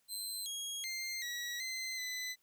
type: tone with pitch steps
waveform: 20% pulse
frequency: 4101 / 3289 / 2101 / 1925 / 2059 / 2010 Hz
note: C8 / G#7 / C7 / B6 / C7 / B6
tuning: -36 / -18 / +7 / -45 / -28 / +30 cents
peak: -33 dBFS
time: 0.08-2.36 s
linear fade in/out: 50 ms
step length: 380 ms
effects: white hiss -75 dBFS RMS until 2.42 s